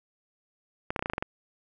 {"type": "clicks", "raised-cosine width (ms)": 0.5, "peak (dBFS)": -14, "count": 9, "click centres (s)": [0.905, 0.962, 0.993, 1.025, 1.059, 1.099, 1.135, 1.181, 1.225], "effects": []}